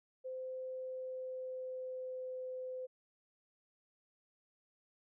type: tone with pitch glide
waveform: sine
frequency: 516 to 511.5 Hz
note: C5 to C5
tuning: -24 to -39 cents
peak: -40 dBFS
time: 0.24-2.87 s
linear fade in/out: 20 ms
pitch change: -15 cents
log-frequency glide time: 0.69-2.39 s
effects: none